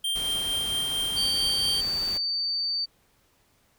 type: tone with tremolo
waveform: square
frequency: 3172 Hz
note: G7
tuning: 20 cents sharp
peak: -25 dBFS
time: 0.04-1.81 s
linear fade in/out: 5 ms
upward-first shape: triangle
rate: 4.4 Hz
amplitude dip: 30%
type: noise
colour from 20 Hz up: pink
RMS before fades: -39 dBFS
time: 0.15-2.18 s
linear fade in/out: 10 ms
type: tone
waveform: sine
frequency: 4587 Hz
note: D8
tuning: 42 cents flat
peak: -25 dBFS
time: 1.16-2.86 s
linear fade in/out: 20 ms
effects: pink hiss -65 dBFS RMS until 3.78 s